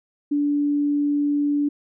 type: tone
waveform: sine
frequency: 290 Hz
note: D4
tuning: 22 cents flat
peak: -18 dBFS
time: 0.31-1.69 s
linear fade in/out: 10 ms
effects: none